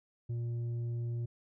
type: tone with tanh clipping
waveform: sine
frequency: 118.2 Hz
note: A#2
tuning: 24 cents sharp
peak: -34 dBFS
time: 0.29-1.26 s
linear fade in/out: 10 ms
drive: 5 dB
effects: none